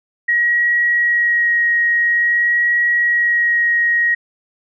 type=tone with vibrato; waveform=sine; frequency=1897 Hz; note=A#6; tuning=30 cents sharp; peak=-12 dBFS; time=0.28-4.15 s; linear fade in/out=10 ms; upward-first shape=sine; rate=0.49 Hz; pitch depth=11 cents each way; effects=none